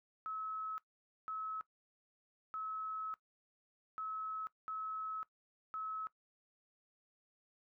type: tone bursts at uneven times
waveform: sine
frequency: 1291 Hz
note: E6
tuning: 37 cents flat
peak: -39 dBFS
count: 6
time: 0.26-0.78 / 1.28-1.61 / 2.54-3.14 / 3.98-4.47 / 4.68-5.23 / 5.74-6.07 s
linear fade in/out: 0 ms
effects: noise-tail reverb RT60 0.1 s tail -18 dB re dry